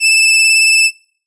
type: tone with vibrato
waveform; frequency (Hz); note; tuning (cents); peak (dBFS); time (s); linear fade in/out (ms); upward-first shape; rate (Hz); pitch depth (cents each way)
sawtooth; 2637; E7; 0; -4; 0-0.91; 50; sine; 18; 17
effects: noise-tail reverb RT60 0.5 s tail -26 dB re dry + resampled to 24000 Hz